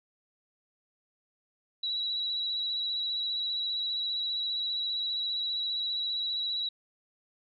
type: tone with vibrato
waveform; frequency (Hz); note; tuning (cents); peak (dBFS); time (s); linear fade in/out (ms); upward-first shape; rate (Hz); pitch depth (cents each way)
sine; 3904; B7; -21; -29; 1.83-6.69; 5; square; 15; 17
effects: none